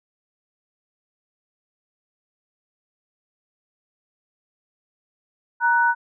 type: tone pair together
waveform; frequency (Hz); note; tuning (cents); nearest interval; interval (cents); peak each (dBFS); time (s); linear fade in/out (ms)
sine; 940 / 1488.5; A#5 / F#6; +14 / +10; minor sixth; 796; -18; 5.6-5.95; 50
effects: none